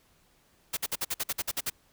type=noise bursts; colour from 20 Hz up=white; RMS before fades=-30 dBFS; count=11; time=0.73-1.701 s; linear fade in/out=10 ms; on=41 ms; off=52 ms; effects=pink hiss -65 dBFS RMS until 1.92 s